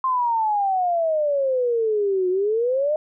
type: exponential two-way sweep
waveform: sine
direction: down then up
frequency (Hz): 1059 to 360 to 622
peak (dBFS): -18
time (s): 0.04-2.96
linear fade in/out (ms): 2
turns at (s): 2.29
effects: none